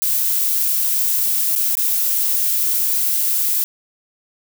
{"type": "noise with dropouts", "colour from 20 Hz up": "violet", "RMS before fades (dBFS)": -18, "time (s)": [0.02, 3.64], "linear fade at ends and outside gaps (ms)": 0, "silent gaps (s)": [[1.552, 1.56], [1.753, 1.771]], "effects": []}